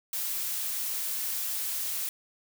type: noise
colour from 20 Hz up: blue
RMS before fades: -32 dBFS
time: 0.13-2.09 s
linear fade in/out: 2 ms
effects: none